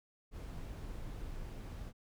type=noise; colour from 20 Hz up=brown; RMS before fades=-44 dBFS; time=0.31-1.93 s; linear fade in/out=50 ms; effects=none